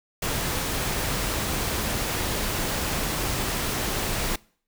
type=noise; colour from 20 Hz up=pink; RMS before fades=-27 dBFS; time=0.22-4.36 s; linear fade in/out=5 ms; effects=noise-tail reverb RT60 0.5 s tail -24 dB re dry